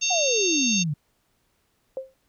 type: harmonic tone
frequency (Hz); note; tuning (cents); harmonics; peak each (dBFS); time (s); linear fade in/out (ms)
911; A#5; -40; 3 / 4 / 5 / 6 / 7; -27 / -29 / -32 / -35 / -24; 0.01-0.84; 20
type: exponential sweep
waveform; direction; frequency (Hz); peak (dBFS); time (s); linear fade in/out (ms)
sine; down; 759 to 140.3; -23; 0.1-0.94; 10
type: tone with exponential decay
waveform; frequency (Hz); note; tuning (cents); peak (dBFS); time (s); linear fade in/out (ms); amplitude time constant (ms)
sine; 528; C5; +16; -24; 1.97-2.14; 1; 36
effects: pink hiss -69 dBFS RMS until 2.28 s